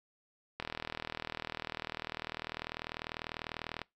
click train, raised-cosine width 0.3 ms, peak -20 dBFS, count 130, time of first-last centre 0.6-3.817 s, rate 40.1 Hz, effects noise-tail reverb RT60 0.2 s tail -24 dB re dry

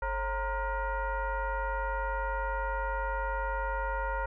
sine tone with frequency modulation, 440 Hz, A4, in tune, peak -29 dBFS, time 0.02-4.26 s, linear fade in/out 5 ms, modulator 490 Hz, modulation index 2.2, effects none

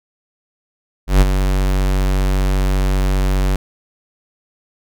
square tone with ADSR envelope, 47.45 Hz, F#1, 44 cents sharp, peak -6 dBFS, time 1.07-3.56 s, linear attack 140 ms, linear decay 29 ms, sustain -8 dB, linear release 3 ms, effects none

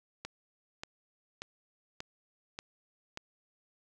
click train, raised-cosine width 0.2 ms, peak -22 dBFS, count 6, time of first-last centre 0.25-3.174 s, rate 1.71 Hz, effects none

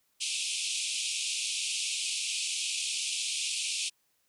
pink band-pass noise, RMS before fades -33 dBFS, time 0.2-3.9 s, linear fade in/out 20 ms, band 2400 to 10000 Hz, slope 96 dB/octave, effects white hiss -73 dBFS RMS until 4.28 s

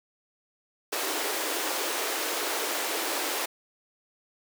pink high-pass noise, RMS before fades -30 dBFS, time 0.92-3.46 s, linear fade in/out 10 ms, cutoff 310 Hz, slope 48 dB/octave, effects none

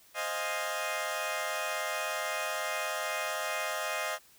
15% pulse chord, F minor seventh, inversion second, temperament equal, 523.3 / 622.3 / 698.5 / 830.6 Hz, C5 / Eb5 / F5 / Ab5, 0 / 0 / 0 / 0 cents, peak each -33 / -28 / -32 / -34 dBFS, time 0.14-4.19 s, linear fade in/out 50 ms, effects white hiss -60 dBFS RMS until 4.38 s

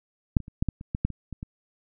clicks, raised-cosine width 5 ms, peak -6 / -25 / -29 / -11 / -13 / -27 / -15 / -10 / -24 / -23 / -22 dBFS, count 11, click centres 0.368 / 0.403 / 0.481 / 0.625 / 0.687 / 0.811 / 0.949 / 1.05 / 1.103 / 1.327 / 1.429 s, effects none

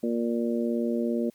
harmonic tone, 117.5 Hz, A#2, 14 cents sharp, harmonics 2 / 3 / 4 / 5, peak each -26 / -30 / -32 / -34 dBFS, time 0.03-1.3 s, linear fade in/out 5 ms, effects white hiss -63 dBFS RMS until 1.34 s + MP3 96 kbps

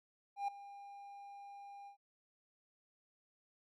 triangle tone with ADSR envelope, 803 Hz, G5, 41 cents sharp, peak -31 dBFS, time 0.36-1.97 s, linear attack 120 ms, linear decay 6 ms, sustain -17 dB, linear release 99 ms, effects none

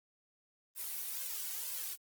blue noise with flanger, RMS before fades -40 dBFS, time 0.75-1.97 s, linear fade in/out 50 ms, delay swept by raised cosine 1.9 to 2.73 ms, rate 2.1 Hz, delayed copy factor +0.9, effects Opus 24 kbps

